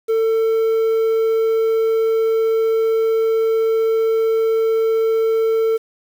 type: tone with quantisation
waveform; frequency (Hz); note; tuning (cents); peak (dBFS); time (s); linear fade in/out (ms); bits
triangle; 447.4; A4; +29; -12; 0.08-5.78; 20; 7
effects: none